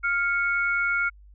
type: tone pair together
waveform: sine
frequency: 1400 / 2209 Hz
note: F6 / C#7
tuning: +4 / -7 cents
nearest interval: minor sixth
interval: 789 cents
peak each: -23 / -26 dBFS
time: 0.03-1.1 s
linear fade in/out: 20 ms
effects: added 50 Hz sine -47 dBFS peak until 1.34 s